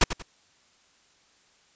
pink noise with echo, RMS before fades -17 dBFS, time 0.01-0.04 s, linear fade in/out 5 ms, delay 92 ms, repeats 2, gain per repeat -11 dB, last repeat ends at 0.224 s, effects white hiss -62 dBFS RMS until 1.75 s + resampled to 16000 Hz

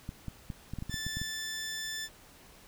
clicks, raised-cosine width 5 ms, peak -25 dBFS, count 11, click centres 0.091 / 0.283 / 0.502 / 0.736 / 0.787 / 0.824 / 0.896 / 0.942 / 1.066 / 1.17 / 1.216 s
15% pulse tone, 1760 Hz, A6, in tune, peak -29 dBFS, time 0.89-2.09 s, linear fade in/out 50 ms
effects pink hiss -56 dBFS RMS until 2.67 s

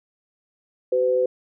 sine tone pair together, 378.5 / 507 Hz, F#4 / B4, +39 / +45 cents, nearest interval perfect fourth, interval 506 cents, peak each -24 / -18 dBFS, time 0.92-1.26 s, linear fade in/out 5 ms, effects none

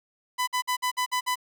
sawtooth tone bursts, 1000 Hz, B5, 21 cents sharp, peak -20 dBFS, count 7, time 0.38-1.357 s, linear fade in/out 20 ms, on 95 ms, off 52 ms, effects none

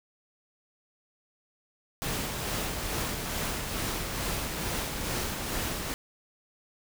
pink noise with tremolo, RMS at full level -31 dBFS, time 2.02-5.94 s, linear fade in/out 0 ms, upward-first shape sine, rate 2.3 Hz, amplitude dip 35%, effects none

